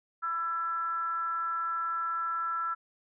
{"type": "tone with frequency modulation", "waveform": "sine", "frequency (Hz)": 1338, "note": "E6", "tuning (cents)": 25, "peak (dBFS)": -29, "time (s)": [0.22, 2.75], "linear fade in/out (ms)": 20, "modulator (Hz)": 338, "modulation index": 0.39, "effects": []}